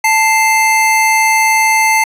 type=tone pair together; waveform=square; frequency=880 / 2093 Hz; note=A5 / C7; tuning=0 / 0 cents; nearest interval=octave + minor third; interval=1500 cents; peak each=-12 dBFS; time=0.04-2.04 s; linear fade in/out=5 ms; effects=resampled to 32000 Hz + 8-bit